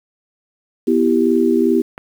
sine chord, E minor, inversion second, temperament equal, 246.9 / 329.6 / 392 Hz, B3 / E4 / G4, 0 / 0 / 0 cents, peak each -16 dBFS, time 0.87-1.82 s, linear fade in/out 10 ms
click, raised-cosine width 0.5 ms, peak -16 dBFS, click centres 1.979 s
effects 7-bit

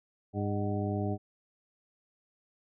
harmonic tone with a mistuned harmonic, 101.7 Hz, G#2, 36 cents flat, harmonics 1 / 2 / 3 / 4 / 6 / 7, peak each -32 / -35 / -37 / -38 / -40 / -40 dBFS, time 0.33-1.18 s, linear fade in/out 50 ms, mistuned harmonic 7, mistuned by +86 cents, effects none

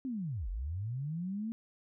sine linear two-way sweep, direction down then up, 272 to 41.2 to 231.1 Hz, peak -34 dBFS, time 0.05-1.52 s, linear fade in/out 0 ms, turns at 0.49 s, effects none

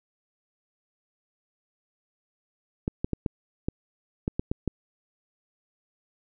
clicks, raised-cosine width 3 ms, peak -13 dBFS, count 9, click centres 2.879 / 3.045 / 3.133 / 3.262 / 3.685 / 4.279 / 4.395 / 4.515 / 4.677 s, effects none

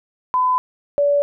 sine tone pair in turn, 1009 / 574.2 Hz, B5 / D5, +37 / -39 cents, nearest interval minor seventh, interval 976 cents, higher first, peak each -14 / -13 dBFS, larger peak second, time 0.34-0.58 / 0.98-1.22 s, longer neither, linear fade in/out 0 ms, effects none

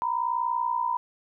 sine tone pair together, 939.5 / 1000 Hz, A#5 / B5, +13 / +21 cents, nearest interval minor second, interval 108 cents, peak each -27 dBFS, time 0.02-0.97 s, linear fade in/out 0 ms, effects none

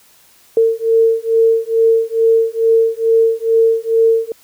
sine beating tone pair, 451.8 / 454.1 Hz, A4 / A#4, +46 / -45 cents, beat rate 2.3 Hz, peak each -13 dBFS, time 0.57-4.32 s, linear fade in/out 2 ms, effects white hiss -49 dBFS RMS until 4.43 s

